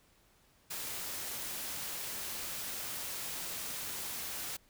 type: noise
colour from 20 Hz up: white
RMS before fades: -40 dBFS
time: 0.7-4.57 s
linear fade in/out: 10 ms
effects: pink hiss -67 dBFS RMS until 4.69 s